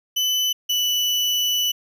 35% pulse tone pair in turn, 3000 / 2971 Hz, F#7 / F#7, +23 / +6 cents, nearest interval unison, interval 17 cents, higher first, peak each -17 dBFS, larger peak neither, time 0.16-0.53 / 0.69-1.72 s, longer second, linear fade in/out 10 ms, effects none

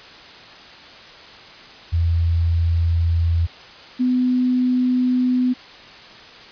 sine tone pair in turn, 83.9 / 251.4 Hz, E2 / B3, +31 / +31 cents, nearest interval octave + perfect fifth, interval 1900 cents, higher second, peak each -15 dBFS, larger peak neither, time 1.92-3.47 / 3.99-5.54 s, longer neither, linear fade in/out 20 ms, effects white hiss -41 dBFS RMS until 6.51 s + resampled to 11025 Hz

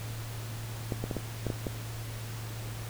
clicks, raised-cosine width 2 ms, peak -18 dBFS, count 7, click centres 0.922 / 1.04 / 1.112 / 1.167 / 1.467 / 1.502 / 1.668 s, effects added 112 Hz sine -37 dBFS peak until 2.89 s + pink hiss -44 dBFS RMS until 2.89 s

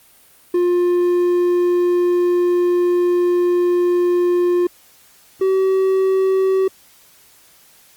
triangle tone pair in turn, 353.4 / 381.1 Hz, F4 / G4, +21 / -49 cents, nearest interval minor second, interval 130 cents, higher second, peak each -11 dBFS, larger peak neither, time 0.54-4.67 / 5.41-6.68 s, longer first, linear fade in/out 5 ms, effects white hiss -50 dBFS RMS until 7.96 s + Opus 32 kbps

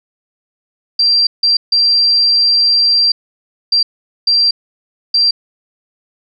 sine tone bursts at uneven times, 4721 Hz, D8, 8 cents sharp, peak -8 dBFS, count 6, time 0.99-1.27 / 1.43-1.57 / 1.72-3.12 / 3.72-3.83 / 4.27-4.51 / 5.14-5.31 s, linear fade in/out 5 ms, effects none

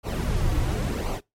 brown noise with flanger, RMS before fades -25 dBFS, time 0.03-1.21 s, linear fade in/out 50 ms, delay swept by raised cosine 0.56 to 4.96 ms, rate 0.94 Hz, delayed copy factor -0.65, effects noise-tail reverb RT60 0.2 s tail -23 dB re dry + MP3 64 kbps

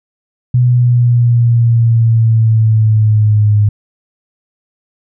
sine linear sweep, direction down, 124.2 to 103.83 Hz, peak -6 dBFS, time 0.54-3.69 s, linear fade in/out 5 ms, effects none

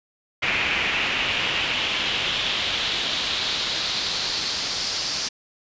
brown noise with band-pass filter sweep, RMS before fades -25 dBFS, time 0.42-5.29 s, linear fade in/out 10 ms, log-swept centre 2400 to 5100 Hz, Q 3.2, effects resampled to 16000 Hz

